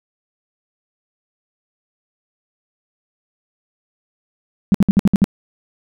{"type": "tone bursts", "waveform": "sine", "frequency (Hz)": 196.6, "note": "G3", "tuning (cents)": 5, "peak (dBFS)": -7, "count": 7, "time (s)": [4.72, 5.242], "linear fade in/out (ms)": 0, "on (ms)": 24, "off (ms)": 59, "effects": []}